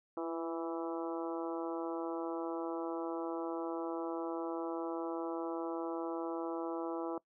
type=harmonic tone with a mistuned harmonic; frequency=165 Hz; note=E3; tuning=2 cents sharp; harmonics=2 / 3 / 4 / 5 / 6 / 7 / 8; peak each=-38 / -42 / -44 / -46 / -48 / -49 / -50 dBFS; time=0.17-7.18 s; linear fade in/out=2 ms; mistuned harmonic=2; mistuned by=+25 cents; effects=noise-tail reverb RT60 0.1 s tail -22 dB re dry